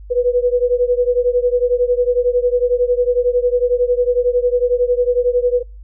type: beating tone pair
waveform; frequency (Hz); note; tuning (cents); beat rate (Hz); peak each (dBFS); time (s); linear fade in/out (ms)
sine; 486.9 / 497.9; B4 / B4; -25 / +14; 11; -15 / -16; 0.1-5.63; 20
effects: noise-tail reverb RT60 0.3 s tail -26 dB re dry + added 50 Hz sine -33 dBFS peak until 5.83 s